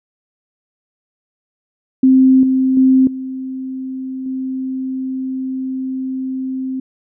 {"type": "tone with level steps", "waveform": "sine", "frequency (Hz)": 261.6, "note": "C4", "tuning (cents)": 0, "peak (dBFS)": [-6, -11, -7, -22, -19], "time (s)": [2.03, 6.8], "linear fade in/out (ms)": 5, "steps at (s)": [2.43, 2.77, 3.07, 4.26], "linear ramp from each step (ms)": 2, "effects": []}